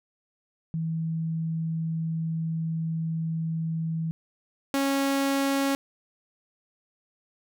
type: tone pair in turn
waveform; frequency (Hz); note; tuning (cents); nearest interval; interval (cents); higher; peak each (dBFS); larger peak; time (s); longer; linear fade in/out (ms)
sine / sawtooth; 162.3 / 275.2; E3 / C#4; -27 / -12; major sixth; 915; second; -26 / -19; second; 0.74-4.11 / 4.74-5.75; first; 0
effects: none